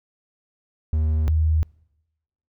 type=tone pair in turn; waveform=triangle / sine; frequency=77.78 / 78.82 Hz; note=D#2 / D#2; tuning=0 / +23 cents; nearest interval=unison; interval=23 cents; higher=second; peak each=-16 dBFS; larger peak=neither; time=0.93-1.28 / 1.28-1.63 s; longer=neither; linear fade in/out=0 ms; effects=noise-tail reverb RT60 0.9 s tail -26 dB re dry